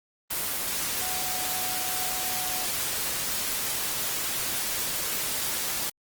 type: tone in noise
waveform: sine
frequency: 740 Hz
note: F#5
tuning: in tune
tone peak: -37 dBFS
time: 1.01-2.66 s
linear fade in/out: 10 ms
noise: white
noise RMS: -29 dBFS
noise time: 0.3-5.9 s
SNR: -11 dB
effects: Opus 24 kbps